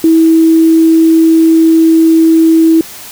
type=tone; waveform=sine; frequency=324.6 Hz; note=E4; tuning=27 cents flat; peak=-3 dBFS; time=0.04-2.81 s; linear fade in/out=2 ms; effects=white hiss -29 dBFS RMS until 3.11 s